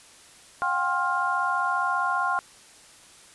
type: tone cluster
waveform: sine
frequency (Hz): 719 / 794 / 1063 / 1401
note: F#5 / G5 / C6 / F6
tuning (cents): -50 / +22 / +27 / +5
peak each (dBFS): -31 / -30 / -26 / -27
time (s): 0.62-2.39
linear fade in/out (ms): 0
effects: white hiss -51 dBFS RMS until 3.34 s + resampled to 24000 Hz